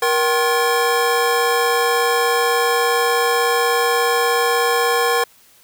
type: tone cluster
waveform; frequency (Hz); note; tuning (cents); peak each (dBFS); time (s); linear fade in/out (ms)
square; 473.9 / 771 / 1067 / 1719; A#4 / G5 / C6 / A6; +28 / -29 / +34 / -41; -19 / -23 / -21 / -24; 0.02-5.24; 5
effects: white hiss -51 dBFS RMS until 5.63 s